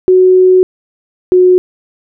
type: tone pair in turn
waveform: sine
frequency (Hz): 370 / 365.1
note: F#4 / F#4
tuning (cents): 0 / -23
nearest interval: unison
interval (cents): 23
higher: first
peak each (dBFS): -3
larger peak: neither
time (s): 0.08-0.63 / 1.32-1.58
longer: first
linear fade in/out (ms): 0
effects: none